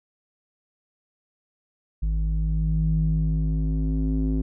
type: tone with low-pass filter sweep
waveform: square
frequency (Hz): 52.7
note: G#1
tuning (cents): +26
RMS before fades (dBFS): -23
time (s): 2.02-4.42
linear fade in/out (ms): 10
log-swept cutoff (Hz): 110 to 290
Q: 3.8
effects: none